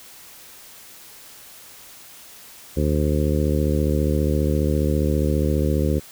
harmonic tone, 74.8 Hz, D2, 32 cents sharp, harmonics 1 / 2 / 3 / 4 / 5 / 6 / 7, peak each -21 / -24 / -26 / -27 / -28 / -29 / -29 dBFS, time 2.76-6 s, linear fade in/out 20 ms, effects white hiss -44 dBFS RMS until 6.11 s

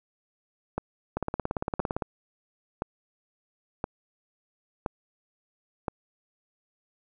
two click trains, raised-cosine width 1 ms, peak -14 / -14 dBFS, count 6 / 16, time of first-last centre 0.78-5.882 / 1.17-2.022 s, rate 0.98 / 17.6 Hz, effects none

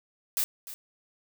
blue noise with echo, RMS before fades -27 dBFS, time 0.37-0.44 s, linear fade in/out 0 ms, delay 300 ms, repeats 1, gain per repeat -14 dB, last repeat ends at 0.74 s, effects none

